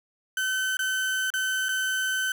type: tone with dropouts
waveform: 35% pulse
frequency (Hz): 1528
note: G6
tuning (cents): -45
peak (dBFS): -23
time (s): 0.37-2.32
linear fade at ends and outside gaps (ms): 2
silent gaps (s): 0.77-0.791 / 1.303-1.338 / 1.686-1.69
effects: none